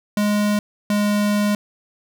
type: tone pair in turn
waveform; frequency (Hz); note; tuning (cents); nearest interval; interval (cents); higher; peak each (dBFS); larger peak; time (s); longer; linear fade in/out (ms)
square; 207.7 / 206.9; G#3 / G#3; 0 / -6; unison; 6; first; -17; neither; 0.17-0.59 / 0.9-1.55; second; 2
effects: none